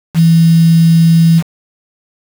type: tone with quantisation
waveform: sine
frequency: 165.2 Hz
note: E3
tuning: 4 cents sharp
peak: -4 dBFS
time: 0.14-1.43 s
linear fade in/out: 50 ms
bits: 4
effects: none